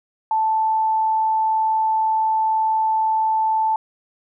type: tone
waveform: sine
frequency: 879 Hz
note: A5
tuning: 2 cents flat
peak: -16 dBFS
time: 0.31-3.76 s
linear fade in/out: 2 ms
effects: none